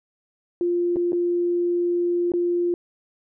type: tone with dropouts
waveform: sine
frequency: 349.2 Hz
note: F4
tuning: in tune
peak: -19 dBFS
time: 0.61-2.74 s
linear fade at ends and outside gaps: 1 ms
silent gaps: 0.96-0.967 / 1.121-1.13 / 2.319-2.337 s
effects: none